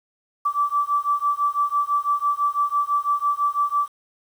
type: beating tone pair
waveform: sine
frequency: 1158 / 1164 Hz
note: D6 / D6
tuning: -25 / -16 cents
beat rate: 6 Hz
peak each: -22 dBFS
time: 0.45-3.88 s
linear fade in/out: 10 ms
effects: 8-bit